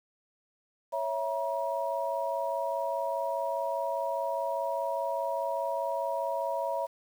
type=chord; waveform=sine; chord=A# diminished; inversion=first; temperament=equal with one note detuned; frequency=554.4 / 659.3 / 954.1 Hz; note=C#5 / E5 / A#5; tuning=0 / 0 / +40 cents; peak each=-33 dBFS; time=0.92-6.87 s; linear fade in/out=20 ms; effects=9-bit